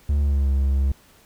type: tone with pitch glide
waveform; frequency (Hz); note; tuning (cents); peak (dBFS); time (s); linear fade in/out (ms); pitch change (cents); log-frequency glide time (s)
triangle; 72.2 to 68.15; D2 to C#2; -29 to -29; -15; 0.09-0.92; 5; -100; 0.19-0.49
effects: pink hiss -54 dBFS RMS until 1.25 s